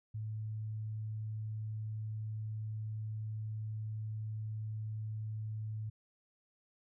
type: tone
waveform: sine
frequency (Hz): 108.5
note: A2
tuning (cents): -24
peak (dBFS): -37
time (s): 0.14-5.9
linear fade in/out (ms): 10
effects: none